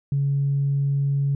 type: tone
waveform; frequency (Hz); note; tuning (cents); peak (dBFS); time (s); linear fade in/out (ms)
sine; 140; C#3; +18; -18; 0.12-1.35; 2
effects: tanh soft clip ceiling -14 dBFS